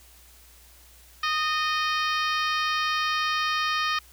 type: harmonic tone with a mistuned harmonic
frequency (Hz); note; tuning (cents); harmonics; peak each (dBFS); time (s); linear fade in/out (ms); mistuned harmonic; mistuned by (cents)
620; D#5; -6; 2 / 3 / 4 / 5 / 6 / 7 / 8 / 9; -26 / -30 / -32 / -34 / -36 / -37 / -38 / -39; 1.23-3.99; 5; 3; -24
effects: added 60 Hz sine -54 dBFS peak until 4.12 s + white hiss -54 dBFS RMS until 4.12 s